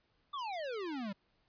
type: exponential sweep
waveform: square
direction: down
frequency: 1200 to 188.1 Hz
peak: -38 dBFS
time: 0.33-1.13 s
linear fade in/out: 10 ms
effects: pink hiss -75 dBFS RMS until 1.48 s + resampled to 11025 Hz